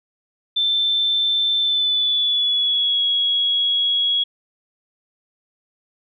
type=tone with pitch glide; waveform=sine; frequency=3546 to 3328 Hz; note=A7 to G#7; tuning=+13 to +3 cents; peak=-16 dBFS; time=0.56-4.24 s; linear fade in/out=10 ms; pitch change=-110 cents; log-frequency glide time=1.59-3.02 s; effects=none